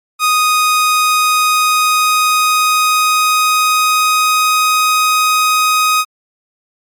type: tone with pitch glide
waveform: sawtooth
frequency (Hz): 1244.5 to 1253.2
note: D#6 to D#6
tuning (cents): 0 to +12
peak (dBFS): -6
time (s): 0.19-6.05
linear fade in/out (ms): 50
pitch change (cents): +12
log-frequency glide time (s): 0.57-4.62
effects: MP3 96 kbps